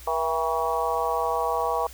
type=harmonic tone with a mistuned harmonic; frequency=160.5 Hz; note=E3; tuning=46 cents flat; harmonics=3 / 4 / 5 / 6 / 7; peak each=-29 / -29 / -29 / -29 / -29 dBFS; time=0.07-1.87 s; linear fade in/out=5 ms; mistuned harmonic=4; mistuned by=+60 cents; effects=added 60 Hz sine -44 dBFS peak until 1.93 s + white hiss -47 dBFS RMS until 1.93 s